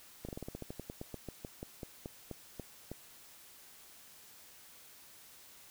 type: slowing click train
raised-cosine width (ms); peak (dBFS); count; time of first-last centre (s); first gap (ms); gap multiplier
2; -28; 21; 0.25-2.916; 37; 1.12
effects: white hiss -57 dBFS RMS until 5.7 s